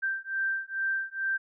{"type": "beating tone pair", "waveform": "sine", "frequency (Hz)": [1568, 1570.3], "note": ["G6", "G6"], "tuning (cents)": [0, 3], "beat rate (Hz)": 2.3, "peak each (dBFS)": -31, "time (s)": [0.02, 1.38], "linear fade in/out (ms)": 20, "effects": []}